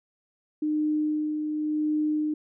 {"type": "tone with tremolo", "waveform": "sine", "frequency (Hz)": 304.3, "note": "D#4", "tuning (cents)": -38, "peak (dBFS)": -22, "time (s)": [0.62, 2.34], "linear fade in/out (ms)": 5, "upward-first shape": "sine", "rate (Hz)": 0.91, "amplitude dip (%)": 40, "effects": []}